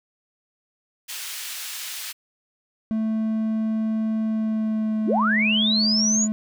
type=high-pass noise; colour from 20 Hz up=pink; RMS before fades=-33 dBFS; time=1.08-2.13 s; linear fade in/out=20 ms; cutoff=2400 Hz; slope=12 dB/octave
type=tone with pitch glide; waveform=triangle; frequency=220 to 215.5 Hz; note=A3 to A3; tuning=0 to -36 cents; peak=-19 dBFS; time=2.91-6.32 s; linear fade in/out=0 ms; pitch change=-36 cents; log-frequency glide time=4.22-5.43 s
type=linear sweep; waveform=sine; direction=up; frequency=152.3 to 7020 Hz; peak=-19 dBFS; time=5.05-6.28 s; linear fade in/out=50 ms
effects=none